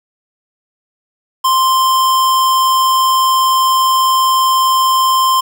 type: tone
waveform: square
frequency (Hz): 1046.5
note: C6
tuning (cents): 0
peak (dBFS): -10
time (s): 1.44-5.41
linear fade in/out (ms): 10
effects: 7-bit